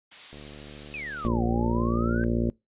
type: noise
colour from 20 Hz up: blue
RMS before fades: -37 dBFS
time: 0.11-1.28 s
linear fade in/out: 10 ms
type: click train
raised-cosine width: 2 ms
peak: -32 dBFS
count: 111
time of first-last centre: 0.33-1.827 s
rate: 73.5 Hz
type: exponential two-way sweep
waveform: sine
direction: down then up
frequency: 2630 to 712 to 1575 Hz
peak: -33 dBFS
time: 0.94-2.24 s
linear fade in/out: 0 ms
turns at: 1.44 s
type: harmonic tone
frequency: 58.1 Hz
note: A#1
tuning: 5 cents flat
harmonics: 1 / 2 / 3 / 4 / 5 / 6 / 7 / 8 / 9 / 10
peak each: -29 / -30 / -36 / -26 / -39 / -31 / -38 / -40 / -39 / -38 dBFS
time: 1.25-2.5 s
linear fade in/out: 0 ms
effects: noise-tail reverb RT60 0.2 s tail -23 dB re dry + resampled to 8000 Hz